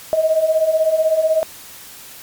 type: beating tone pair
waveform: sine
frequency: 622.3 / 638.3 Hz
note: D#5 / D#5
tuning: 0 / +44 cents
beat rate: 16 Hz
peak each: -19 / -14 dBFS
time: 0.13-1.43 s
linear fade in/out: 0 ms
effects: white hiss -38 dBFS RMS until 2.22 s + MP3 96 kbps